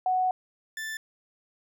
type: tone pair in turn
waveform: sine / 40% pulse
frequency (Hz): 741 / 1762.4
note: F#5 / A6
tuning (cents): +2 / +2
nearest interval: octave + minor third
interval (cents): 1500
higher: second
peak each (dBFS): -22 / -32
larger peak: first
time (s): 0.06-0.31 / 0.77-0.97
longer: first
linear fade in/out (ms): 2
effects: none